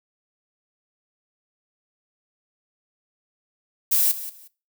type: noise with echo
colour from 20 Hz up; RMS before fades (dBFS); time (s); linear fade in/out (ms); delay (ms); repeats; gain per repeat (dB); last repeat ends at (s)
violet; -19; 3.91-4.12; 10; 180; 2; -14; 4.48
effects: noise-tail reverb RT60 0.3 s tail -19 dB re dry